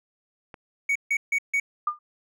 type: click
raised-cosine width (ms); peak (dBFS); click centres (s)
0.5; -26; 0.542
type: tone bursts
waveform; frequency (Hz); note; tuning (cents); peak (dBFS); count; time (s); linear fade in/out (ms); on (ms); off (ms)
triangle; 2238; C#7; +16; -19; 4; 0.89-1.6; 5; 65; 150
type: tone with exponential decay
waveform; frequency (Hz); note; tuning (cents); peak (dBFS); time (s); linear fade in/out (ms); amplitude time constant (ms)
sine; 1206; D6; +46; -18; 1.87-1.99; 5; 26
effects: none